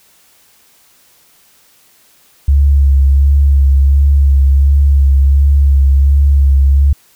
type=tone with vibrato; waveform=sine; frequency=69.4 Hz; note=C#2; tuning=3 cents sharp; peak=-5 dBFS; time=2.48-6.93 s; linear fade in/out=5 ms; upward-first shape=sine; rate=1.4 Hz; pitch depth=29 cents each way; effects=white hiss -49 dBFS RMS until 7.15 s